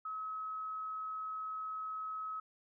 sine tone, 1282 Hz, E6, 49 cents flat, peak -38 dBFS, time 0.05-2.4 s, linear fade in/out 5 ms, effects none

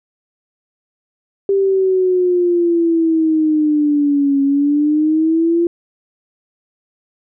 sine exponential two-way sweep, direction down then up, 396.1 to 275.8 to 344.5 Hz, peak -11 dBFS, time 1.49-5.67 s, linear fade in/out 2 ms, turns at 4.42 s, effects none

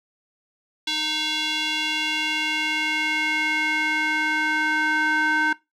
square tone with band-pass filter sweep, 308.7 Hz, D#4, 14 cents flat, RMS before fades -23 dBFS, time 0.87-5.53 s, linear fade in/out 5 ms, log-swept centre 3500 to 1500 Hz, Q 3.1, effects noise-tail reverb RT60 0.2 s tail -20 dB re dry

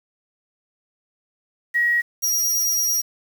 sine / sawtooth tone pair in turn, 1903 / 5703 Hz, A#6 / F8, +35 / +35 cents, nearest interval octave + perfect fifth, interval 1900 cents, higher second, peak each -16 / -16 dBFS, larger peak neither, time 1.74-2.02 / 2.22-3.02 s, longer second, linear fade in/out 20 ms, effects 7-bit

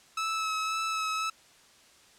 sawtooth tone with vibrato, 1300 Hz, E6, 24 cents flat, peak -25 dBFS, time 0.17-1.3 s, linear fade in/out 5 ms, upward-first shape sine, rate 1.9 Hz, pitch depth 18 cents each way, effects white hiss -58 dBFS RMS until 2.18 s + low-pass 8000 Hz 12 dB/octave

